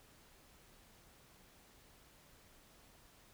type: silence
effects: pink hiss -64 dBFS RMS until 3.33 s